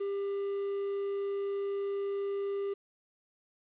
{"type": "tone", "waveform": "triangle", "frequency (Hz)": 398.4, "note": "G4", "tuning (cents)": 28, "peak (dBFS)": -29, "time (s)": [0, 2.74], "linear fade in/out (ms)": 10, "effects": ["resampled to 8000 Hz", "10-bit"]}